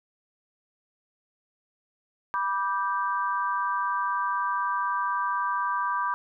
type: chord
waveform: sine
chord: G major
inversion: first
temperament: just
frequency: 980 / 1176 / 1568 Hz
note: B5 / D6 / G6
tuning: -14 / +2 / 0 cents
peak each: -28 / -28 / -32 dBFS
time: 2.34-6.14 s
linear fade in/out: 0 ms
effects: none